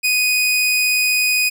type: tone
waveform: sawtooth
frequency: 2489 Hz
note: D#7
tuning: in tune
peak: -11 dBFS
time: 0.03-1.5 s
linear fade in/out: 20 ms
effects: none